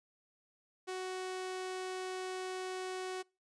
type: tone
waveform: sawtooth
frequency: 371.7 Hz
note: F#4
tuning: 8 cents sharp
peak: -34 dBFS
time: 0.87-3.23 s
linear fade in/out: 20 ms
effects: noise-tail reverb RT60 0.3 s tail -26 dB re dry + resampled to 22050 Hz